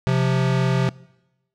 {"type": "tone pair together", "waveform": "square", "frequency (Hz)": [130.81, 174.61], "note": ["C3", "F3"], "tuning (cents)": [0, 0], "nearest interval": "perfect fourth", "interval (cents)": 500, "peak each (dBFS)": [-19, -23], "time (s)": [0.07, 0.89], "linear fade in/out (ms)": 0, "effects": ["noise-tail reverb RT60 1.0 s tail -23 dB re dry", "low-pass 5000 Hz 12 dB/octave"]}